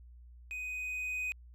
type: tone with level ramp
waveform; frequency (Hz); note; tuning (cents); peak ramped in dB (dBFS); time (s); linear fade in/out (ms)
triangle; 2500; D#7; +8; -36 to -31; 0.51-1.32; 0
effects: added 60 Hz sine -51 dBFS peak until 1.54 s